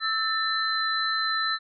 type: tone cluster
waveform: sine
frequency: 1312 / 1784 / 4051 Hz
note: E6 / A6 / B7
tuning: -9 / +23 / +43 cents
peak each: -28 dBFS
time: 0-1.59 s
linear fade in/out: 50 ms
effects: none